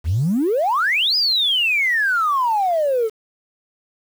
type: exponential two-way sweep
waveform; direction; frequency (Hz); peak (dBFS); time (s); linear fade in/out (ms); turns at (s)
triangle; up then down; 71 to 5070 to 424.5; -12; 0.04-3.1; 50; 1.16
effects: tanh soft clip ceiling -13 dBFS + 7-bit